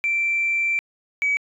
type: tone pair in turn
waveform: sine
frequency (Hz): 2346 / 2277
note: D7 / C#7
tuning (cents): -2 / +46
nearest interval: minor second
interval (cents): 52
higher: first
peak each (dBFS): -18 / -17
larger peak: second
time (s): 0.04-0.79 / 1.22-1.37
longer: first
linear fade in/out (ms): 0
effects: tanh soft clip ceiling -14 dBFS